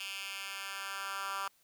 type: tone with high-pass filter sweep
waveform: 10% pulse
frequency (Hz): 196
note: G3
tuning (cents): 0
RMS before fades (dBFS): -40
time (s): 0-1.48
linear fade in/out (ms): 2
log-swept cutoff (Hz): 2600 to 1200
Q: 2.6
effects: white hiss -69 dBFS RMS until 1.63 s